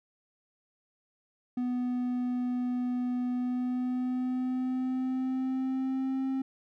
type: tone with pitch glide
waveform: triangle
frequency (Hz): 247.8 to 265.6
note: B3 to C4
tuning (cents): +6 to +26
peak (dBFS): -26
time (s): 1.57-6.42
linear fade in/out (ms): 5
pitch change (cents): +120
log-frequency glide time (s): 3.31-6.28
effects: none